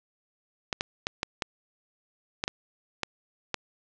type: clicks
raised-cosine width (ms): 0.2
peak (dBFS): -10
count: 9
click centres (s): 0.728 / 0.809 / 1.069 / 1.231 / 1.422 / 2.439 / 2.479 / 3.033 / 3.543
effects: low-pass 7000 Hz 12 dB/octave